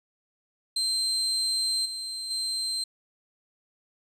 35% pulse tone with level steps, 4132 Hz, C8, 22 cents flat, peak -23 / -31 / -26 dBFS, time 0.76-2.84 s, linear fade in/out 5 ms, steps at 1.85 / 2.3 s, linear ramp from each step 10 ms, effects resampled to 32000 Hz

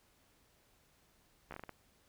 slowing click train, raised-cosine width 0.5 ms, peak -30 dBFS, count 7, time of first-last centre 1.51-1.693 s, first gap 13 ms, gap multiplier 1.34, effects pink hiss -70 dBFS RMS until 2.08 s

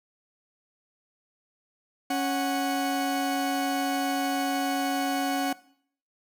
40% pulse tone pair together, 276.2 / 738.7 Hz, C#4 / F#5, -6 / -3 cents, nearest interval octave + perfect fourth, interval 1703 cents, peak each -27 dBFS, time 2.1-5.53 s, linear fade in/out 5 ms, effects noise-tail reverb RT60 0.6 s tail -19 dB re dry

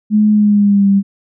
sine tone with pitch glide, 211.9 to 197.71 Hz, G#3 to G3, +35 to +15 cents, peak -7 dBFS, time 0.1-1.03 s, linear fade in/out 50 ms, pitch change -120 cents, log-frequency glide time 0.31-0.88 s, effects none

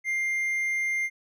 triangle tone, 2100 Hz, C7, 6 cents sharp, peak -23 dBFS, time 0.04-1.1 s, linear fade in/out 50 ms, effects none

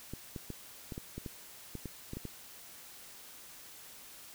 clicks, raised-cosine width 3 ms, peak -27 dBFS, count 12, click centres 0.136 / 0.362 / 0.503 / 0.922 / 0.979 / 1.18 / 1.262 / 1.753 / 1.857 / 2.134 / 2.17 / 2.253 s, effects white hiss -52 dBFS RMS until 4.34 s

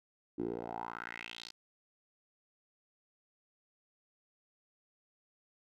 10% pulse tone with band-pass filter sweep, 57.9 Hz, A#1, 11 cents flat, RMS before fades -42 dBFS, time 0.38-1.52 s, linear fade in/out 10 ms, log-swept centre 310 to 4900 Hz, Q 4, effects none

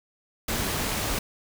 pink noise, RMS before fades -28 dBFS, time 0.48-1.19 s, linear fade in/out 5 ms, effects none

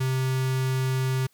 square tone with notch filter, 130.81 Hz, C3, in tune, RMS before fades -25 dBFS, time 0-1.27 s, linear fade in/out 10 ms, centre 610 Hz, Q 1.6, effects white hiss -65 dBFS RMS until 1.33 s

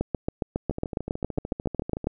two click trains, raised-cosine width 2 ms, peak -11 / -18 dBFS, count 16 / 19, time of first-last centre 0.01-2.07 / 0.71-2.043 s, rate 7.28 / 13.5 Hz, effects none

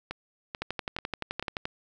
two click trains, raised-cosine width 0.3 ms, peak -15 / -18 dBFS, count 13 / 4, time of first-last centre 0.62-1.654 / 0.11-1.426 s, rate 11.6 / 2.28 Hz, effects none

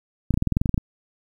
clicks, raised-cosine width 5 ms, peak -8 dBFS, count 12, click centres 0.307 / 0.341 / 0.375 / 0.424 / 0.473 / 0.523 / 0.569 / 0.615 / 0.658 / 0.693 / 0.743 / 0.778 s, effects 8-bit

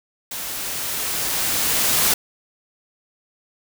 white noise with level ramp, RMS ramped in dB -30 to -17 dBFS, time 0.31-2.14 s, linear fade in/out 5 ms, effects none

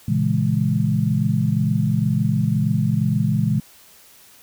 sine chord, A# half-diminished seventh, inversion none, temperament equal, 116.54 / 138.59 / 164.81 / 207.7 Hz, A#2 / C#3 / E3 / G#3, 0 / 0 / 0 / 0 cents, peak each -22 dBFS, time 0.08-3.6 s, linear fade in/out 5 ms, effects white hiss -49 dBFS RMS until 4.42 s

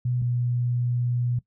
sine tone pair in turn, 123.7 / 121.93 Hz, B2 / B2, +3 / -22 cents, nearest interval unison, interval 25 cents, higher first, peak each -22 dBFS, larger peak neither, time 0.05-0.22 / 0.22-1.39 s, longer second, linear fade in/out 5 ms, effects noise-tail reverb RT60 0.1 s tail -18 dB re dry

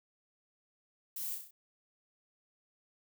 violet noise with echo, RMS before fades -40 dBFS, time 1.16-1.35 s, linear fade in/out 5 ms, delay 32 ms, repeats 5, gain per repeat -4 dB, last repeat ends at 1.51 s, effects none

